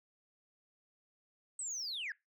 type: linear sweep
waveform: sine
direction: down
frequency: 8240 to 1568 Hz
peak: -36 dBFS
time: 1.59-2.12 s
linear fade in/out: 2 ms
effects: noise-tail reverb RT60 0.2 s tail -22 dB re dry + tanh soft clip ceiling -35 dBFS